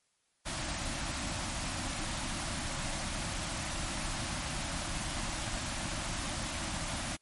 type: band-stop noise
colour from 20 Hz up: pink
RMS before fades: -36 dBFS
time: 0.45-7.17 s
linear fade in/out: 20 ms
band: 350 to 540 Hz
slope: 96 dB/octave
effects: white hiss -75 dBFS RMS until 7.21 s + MP3 48 kbps